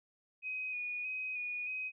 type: tone with vibrato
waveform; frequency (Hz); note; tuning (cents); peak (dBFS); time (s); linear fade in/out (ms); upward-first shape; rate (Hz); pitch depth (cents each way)
sine; 2489; D#7; 0; -36; 0.42-1.92; 50; square; 1.6; 22
effects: none